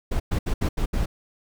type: noise bursts at uneven times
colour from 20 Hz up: brown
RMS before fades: -23 dBFS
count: 6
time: 0.11-0.2 / 0.31-0.39 / 0.46-0.54 / 0.61-0.69 / 0.77-0.86 / 0.93-1.06 s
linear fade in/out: 10 ms
effects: none